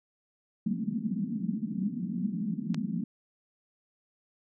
white band-pass noise, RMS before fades -32 dBFS, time 0.66-3.04 s, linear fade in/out 5 ms, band 180 to 230 Hz, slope 48 dB/octave
click, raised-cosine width 0.2 ms, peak -20 dBFS, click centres 2.745 s
effects none

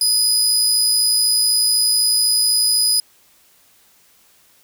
25% pulse tone, 4978 Hz, D#8, in tune, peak -9 dBFS, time 0.01-3 s, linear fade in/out 2 ms, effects white hiss -54 dBFS RMS until 4.63 s

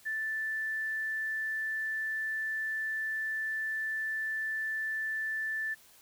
sine tone, 1760 Hz, A6, in tune, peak -31 dBFS, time 0.05-5.75 s, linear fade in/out 20 ms, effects white hiss -59 dBFS RMS until 6.01 s

